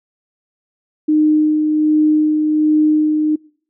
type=tone with tremolo; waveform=sine; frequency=306.2 Hz; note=D#4; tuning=28 cents flat; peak=-9 dBFS; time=1.08-3.36 s; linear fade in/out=10 ms; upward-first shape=sine; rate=1.3 Hz; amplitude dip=35%; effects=noise-tail reverb RT60 0.5 s tail -24 dB re dry